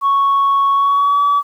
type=tone with pitch glide; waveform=sine; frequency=1108.7 to 1144.5 Hz; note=C#6 to D6; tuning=0 to -45 cents; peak=-9 dBFS; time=0.01-1.43 s; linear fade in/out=50 ms; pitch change=+55 cents; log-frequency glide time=0.73-1.22 s; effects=tanh soft clip ceiling -8 dBFS + 8-bit